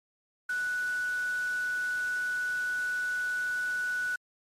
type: tone in noise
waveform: sine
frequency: 1480 Hz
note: F#6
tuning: in tune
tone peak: -28 dBFS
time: 0.49-4.16 s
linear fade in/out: 5 ms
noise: white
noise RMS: -45 dBFS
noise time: 0.49-4.16 s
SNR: +14 dB
effects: low-pass 9000 Hz 12 dB/octave + MP3 96 kbps